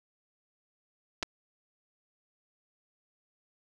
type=clicks; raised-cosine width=0.2 ms; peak=-15 dBFS; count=2; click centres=1.227 / 1.23 s; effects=none